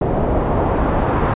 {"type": "noise with low-pass filter sweep", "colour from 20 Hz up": "pink", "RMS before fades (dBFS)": -17, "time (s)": [0.01, 1.34], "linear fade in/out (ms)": 5, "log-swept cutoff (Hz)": [640, 1100], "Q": 1.3, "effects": ["resampled to 8000 Hz"]}